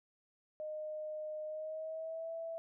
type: tone with pitch glide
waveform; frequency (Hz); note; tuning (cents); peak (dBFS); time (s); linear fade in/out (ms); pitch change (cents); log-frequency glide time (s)
sine; 615 to 659.1; D#5 to E5; -20 to 0; -39; 0.6-2.58; 0; +120; 1.45-2.32
effects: none